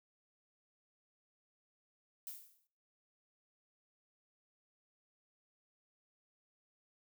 violet noise with exponential decay, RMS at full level -43 dBFS, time 2.27-2.67 s, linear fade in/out 1 ms, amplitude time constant 86 ms, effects noise-tail reverb RT60 0.6 s tail -23 dB re dry

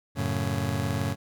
30% pulse chord, F# minor, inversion none, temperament just, 92.5 / 111 / 138.75 Hz, F#2 / A2 / C#3, 0 / +16 / +2 cents, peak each -28 dBFS, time 0.15-1.16 s, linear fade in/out 50 ms, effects none

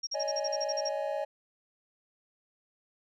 sine tone bursts, 5588 Hz, F8, in tune, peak -31 dBFS, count 11, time 0.03-0.891 s, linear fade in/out 10 ms, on 41 ms, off 41 ms
triangle chord, C# suspended second, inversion none, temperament equal with one note detuned, 563.7 / 622.3 / 830.6 Hz, C#5 / D#5 / G#5, +29 / 0 / 0 cents, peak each -32 / -32 / -36 dBFS, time 0.14-1.25 s, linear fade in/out 10 ms
effects none

